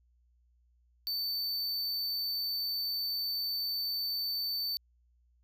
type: tone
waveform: square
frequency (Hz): 4544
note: C#8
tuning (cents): +42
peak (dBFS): -32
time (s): 1.07-4.77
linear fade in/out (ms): 0
effects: added 60 Hz sine -65 dBFS peak until 5.43 s